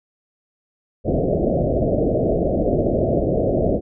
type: low-pass noise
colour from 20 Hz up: white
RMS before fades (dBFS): -19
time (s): 1.04-3.81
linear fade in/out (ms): 50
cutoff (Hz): 670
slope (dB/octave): 96
effects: none